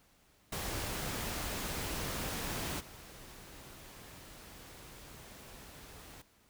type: noise with level steps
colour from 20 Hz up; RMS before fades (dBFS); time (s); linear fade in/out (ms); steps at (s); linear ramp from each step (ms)
pink; -38 / -52; 0.52-6.22; 5; 2.79; 20
effects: pink hiss -67 dBFS RMS until 6.49 s